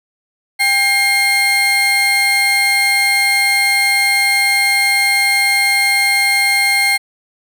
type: tone pair together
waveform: 35% pulse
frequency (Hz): 798 / 2130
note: G5 / C7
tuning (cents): +31 / +30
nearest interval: octave + perfect fourth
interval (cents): 1699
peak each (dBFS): -19 / -10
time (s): 0.59-6.98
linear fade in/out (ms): 20
effects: none